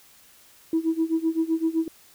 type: tone with tremolo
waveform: sine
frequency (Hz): 324.7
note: E4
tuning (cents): -26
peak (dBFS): -17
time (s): 0.73-1.88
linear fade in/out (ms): 2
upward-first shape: sine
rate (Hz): 7.8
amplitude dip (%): 90
effects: tanh soft clip ceiling -14 dBFS + white hiss -54 dBFS RMS until 2.14 s